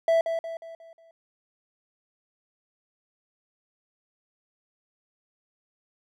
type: tone with echo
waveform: triangle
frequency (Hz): 660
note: E5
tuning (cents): +2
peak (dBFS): -16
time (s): 0.08-0.21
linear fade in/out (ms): 2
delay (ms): 180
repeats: 5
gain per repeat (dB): -7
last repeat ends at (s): 1.11
effects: none